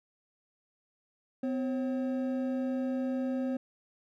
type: tone pair together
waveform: triangle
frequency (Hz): 254.8 / 540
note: C4 / C#5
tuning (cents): -46 / -45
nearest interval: octave + minor second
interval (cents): 1301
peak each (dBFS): -28 / -35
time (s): 1.43-3.57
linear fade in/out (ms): 5
effects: none